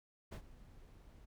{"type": "noise with ADSR envelope", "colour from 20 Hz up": "brown", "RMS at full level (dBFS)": -40, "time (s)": [0.31, 1.26], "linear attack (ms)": 19, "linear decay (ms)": 83, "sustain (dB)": -18, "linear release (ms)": 20, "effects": []}